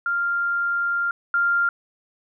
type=tone pair in turn; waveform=sine; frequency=1395 / 1395 Hz; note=F6 / F6; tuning=-2 / -2 cents; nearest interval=unison; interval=0 cents; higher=neither; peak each=-20 / -17 dBFS; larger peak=second; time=0.06-1.11 / 1.34-1.69 s; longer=first; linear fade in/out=2 ms; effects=none